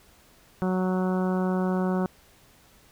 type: harmonic tone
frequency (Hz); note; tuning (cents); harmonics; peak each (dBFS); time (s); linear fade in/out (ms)
185; F#3; 0; 1 / 2 / 3 / 4 / 5 / 6 / 7 / 8; -24 / -30 / -34 / -36 / -38 / -40 / -41 / -42; 0.62-2.06; 0
effects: pink hiss -57 dBFS RMS until 2.91 s